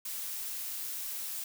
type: noise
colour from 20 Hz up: blue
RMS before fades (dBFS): -38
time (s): 0.05-1.44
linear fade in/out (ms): 5
effects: none